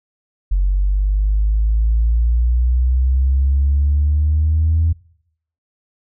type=exponential sweep; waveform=sine; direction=up; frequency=46 to 82.41 Hz; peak=-11 dBFS; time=0.51-4.93 s; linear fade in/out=10 ms; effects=noise-tail reverb RT60 0.7 s tail -23 dB re dry + tanh soft clip ceiling -8 dBFS